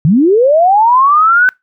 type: linear sweep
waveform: sine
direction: up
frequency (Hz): 136.4 to 1527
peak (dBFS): -5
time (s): 0.05-1.49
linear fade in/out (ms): 0
effects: noise-tail reverb RT60 0.2 s tail -25 dB re dry